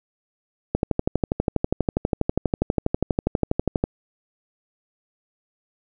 click train, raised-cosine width 2 ms, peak -6 dBFS, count 39, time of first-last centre 0.75-3.839 s, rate 12.3 Hz, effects none

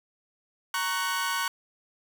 sawtooth chord, F# major, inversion first, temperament equal with one note detuned, 932.3 / 1108.7 / 1498.9 Hz, A#5 / C#6 / F#6, 0 / 0 / +22 cents, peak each -29 / -27 / -27 dBFS, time 0.74-1.48 s, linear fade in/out 2 ms, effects 9-bit

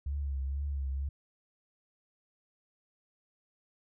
sine tone with vibrato, 69.3 Hz, C#2, in tune, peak -31 dBFS, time 0.06-1.09 s, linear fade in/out 5 ms, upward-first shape triangle, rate 2.1 Hz, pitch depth 70 cents each way, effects none

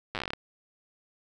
slowing click train, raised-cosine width 0.3 ms, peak -16 dBFS, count 12, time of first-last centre 0.15-0.334 s, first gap 8 ms, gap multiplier 1.14, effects none

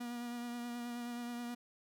45% pulse tone with vibrato, 239.9 Hz, A#3, 50 cents sharp, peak -40 dBFS, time 0-1.55 s, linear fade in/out 10 ms, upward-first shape triangle, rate 9.4 Hz, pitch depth 24 cents each way, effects none

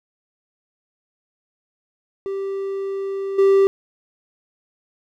triangle tone with level steps, 391.2 Hz, G4, 4 cents flat, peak -21 / -9 dBFS, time 2.26-3.67 s, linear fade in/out 0 ms, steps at 3.38 s, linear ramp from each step 10 ms, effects none

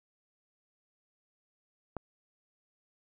click, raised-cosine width 1 ms, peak -22 dBFS, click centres 1.967 s, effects none

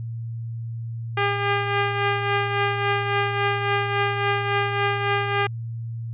10% pulse tone with tremolo, 403.2 Hz, G4, 49 cents sharp, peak -10 dBFS, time 1.17-5.47 s, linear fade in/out 5 ms, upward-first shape triangle, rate 3.6 Hz, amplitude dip 55%, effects added 115 Hz sine -28 dBFS peak until 6.13 s + resampled to 8000 Hz

